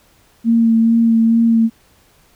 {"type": "tone with vibrato", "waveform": "sine", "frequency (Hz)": 228.3, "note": "A#3", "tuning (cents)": -36, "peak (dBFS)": -9, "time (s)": [0.44, 1.7], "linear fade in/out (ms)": 50, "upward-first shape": "sine", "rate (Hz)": 2.3, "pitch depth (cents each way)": 18, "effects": ["pink hiss -53 dBFS RMS until 2.35 s"]}